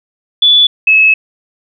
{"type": "tone pair in turn", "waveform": "sine", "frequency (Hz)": [3453, 2587], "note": ["A7", "E7"], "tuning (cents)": [-33, -33], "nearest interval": "perfect fourth", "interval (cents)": 500, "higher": "first", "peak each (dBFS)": -4, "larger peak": "neither", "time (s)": [[0.42, 0.67], [0.87, 1.14]], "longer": "second", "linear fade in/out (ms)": 5, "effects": []}